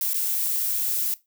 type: noise with dropouts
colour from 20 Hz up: violet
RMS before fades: -25 dBFS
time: 0.01-1.14 s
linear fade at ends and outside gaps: 1 ms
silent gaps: 0.135-0.142 s
effects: noise-tail reverb RT60 0.2 s tail -18 dB re dry